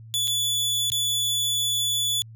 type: tone with dropouts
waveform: sawtooth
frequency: 3449 Hz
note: A7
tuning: 35 cents flat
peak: -19 dBFS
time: 0.14-2.22 s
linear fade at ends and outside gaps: 0 ms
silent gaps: 0.274-0.279 / 0.901-0.919 s
effects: added 112 Hz sine -41 dBFS peak until 2.35 s